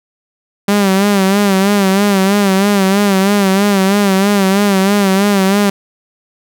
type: tone with vibrato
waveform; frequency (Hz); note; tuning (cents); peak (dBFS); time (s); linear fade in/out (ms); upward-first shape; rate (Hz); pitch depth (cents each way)
sawtooth; 197.5; G3; +13; -5; 0.68-5.7; 5; sine; 3.1; 72
effects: none